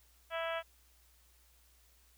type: harmonic tone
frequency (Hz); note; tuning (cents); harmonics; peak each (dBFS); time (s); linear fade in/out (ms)
329.6; E4; 0; 2 / 3 / 4 / 5 / 6 / 7 / 8 / 9 / 10; -37 / -45 / -42 / -44 / -48 / -48 / -48 / -51 / -49; 0.3-0.63; 50
effects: added 60 Hz sine -66 dBFS peak until 2.17 s + white hiss -68 dBFS RMS until 2.17 s